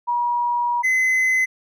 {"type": "tone pair in turn", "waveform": ["sine", "triangle"], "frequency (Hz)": [960, 2039], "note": ["B5", "C7"], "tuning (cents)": [-49, -45], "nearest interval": "octave + minor second", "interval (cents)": 1304, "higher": "second", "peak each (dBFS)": [-18, -14], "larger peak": "second", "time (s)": [[0.07, 0.83], [0.83, 1.46]], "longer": "first", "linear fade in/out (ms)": 20, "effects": []}